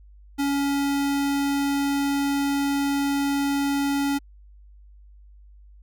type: tone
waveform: square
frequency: 280.7 Hz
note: C#4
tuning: 22 cents sharp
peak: -22 dBFS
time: 0.38-4.19 s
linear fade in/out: 20 ms
effects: added 50 Hz sine -46 dBFS peak until 5.82 s